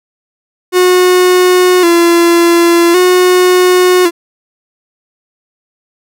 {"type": "tone with vibrato", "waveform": "45% pulse", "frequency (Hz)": 352.4, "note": "F4", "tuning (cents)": 16, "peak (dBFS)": -5, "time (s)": [0.72, 4.11], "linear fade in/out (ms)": 50, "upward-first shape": "square", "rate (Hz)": 0.45, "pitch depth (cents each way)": 55, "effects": []}